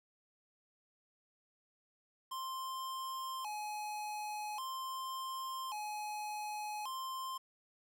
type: tone with vibrato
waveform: square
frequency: 941 Hz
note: A#5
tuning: 16 cents sharp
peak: -40 dBFS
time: 2.31-7.38 s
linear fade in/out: 10 ms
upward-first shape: square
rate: 0.44 Hz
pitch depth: 190 cents each way
effects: 11-bit